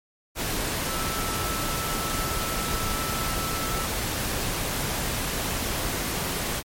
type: tone in noise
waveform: sine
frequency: 1318.5 Hz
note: E6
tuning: in tune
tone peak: -33 dBFS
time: 0.86-3.88 s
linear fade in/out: 50 ms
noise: pink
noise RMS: -28 dBFS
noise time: 0.35-6.63 s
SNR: -8 dB
effects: MP3 64 kbps